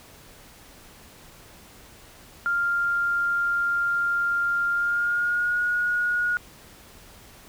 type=tone with pitch glide; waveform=sine; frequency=1396.9 to 1445.3 Hz; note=F6 to F#6; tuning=0 to -41 cents; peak=-21 dBFS; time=2.46-6.37 s; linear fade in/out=0 ms; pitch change=+59 cents; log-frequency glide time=4.71-5.6 s; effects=pink hiss -49 dBFS RMS until 7.48 s